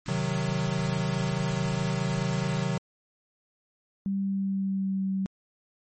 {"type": "band-stop noise", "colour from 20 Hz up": "pink", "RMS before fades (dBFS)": -42, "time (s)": [0.06, 2.64], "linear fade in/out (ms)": 0, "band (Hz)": [340, 960], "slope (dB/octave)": 96}
{"type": "chord", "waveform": "square", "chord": "C diminished", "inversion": "none", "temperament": "equal", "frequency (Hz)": [130.81, 155.56, 185], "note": ["C3", "Eb3", "Gb3"], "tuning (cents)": [0, 0, 0], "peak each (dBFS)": -31, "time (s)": [0.08, 2.78], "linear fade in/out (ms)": 5}
{"type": "tone with pitch glide", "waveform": "sine", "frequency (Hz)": [196, 192.08], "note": ["G3", "G3"], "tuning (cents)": [0, -35], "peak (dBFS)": -25, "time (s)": [4.06, 5.26], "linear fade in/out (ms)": 0, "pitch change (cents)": -35, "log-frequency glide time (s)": [4.19, 5.03]}
{"effects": ["MP3 32 kbps"]}